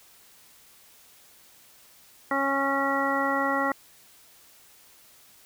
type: harmonic tone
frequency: 275.1 Hz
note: C#4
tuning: 13 cents flat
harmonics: 1 / 2 / 3 / 4 / 5 / 7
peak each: -30 / -30 / -30 / -30 / -30 / -30 dBFS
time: 2.31-3.72 s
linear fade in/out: 2 ms
effects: white hiss -55 dBFS RMS until 5.45 s